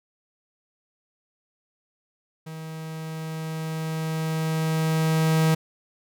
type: tone with level ramp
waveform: 45% pulse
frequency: 159.3 Hz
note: D#3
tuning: 41 cents sharp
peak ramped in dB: -35 to -17 dBFS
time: 2.46-5.55 s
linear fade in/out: 10 ms
effects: none